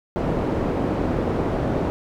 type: low-pass noise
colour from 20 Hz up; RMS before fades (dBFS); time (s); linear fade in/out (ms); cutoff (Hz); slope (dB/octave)
white; -23; 0.16-1.9; 0; 460; 12
effects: none